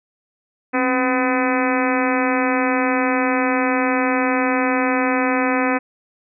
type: harmonic tone with a mistuned harmonic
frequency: 253 Hz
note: B3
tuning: 42 cents sharp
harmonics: 1 / 2 / 3 / 4 / 5 / 6 / 7 / 8 / 9 / 10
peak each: -20 / -23 / -25 / -26 / -27 / -28 / -28 / -29 / -30 / -30 dBFS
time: 0.73-5.79 s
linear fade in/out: 20 ms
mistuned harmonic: 1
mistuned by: +82 cents
effects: none